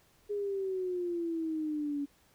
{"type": "exponential sweep", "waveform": "sine", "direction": "down", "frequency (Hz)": [415.3, 281.9], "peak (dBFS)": -31, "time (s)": [0.29, 2.06], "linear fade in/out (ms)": 20, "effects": ["pink hiss -66 dBFS RMS until 2.34 s"]}